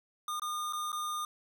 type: tone with dropouts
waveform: square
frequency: 1216 Hz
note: D#6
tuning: 40 cents flat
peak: -34 dBFS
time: 0.28-1.25 s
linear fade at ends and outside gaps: 2 ms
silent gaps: 0.397-0.419 / 0.726-0.732 / 0.919-0.928 s
effects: none